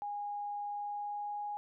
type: tone with pitch glide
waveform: sine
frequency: 821 to 826.7 Hz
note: G#5 to G#5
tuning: -20 to -8 cents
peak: -36 dBFS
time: 0.02-1.57 s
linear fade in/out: 0 ms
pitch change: +12 cents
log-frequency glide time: 0.67-1.46 s
effects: none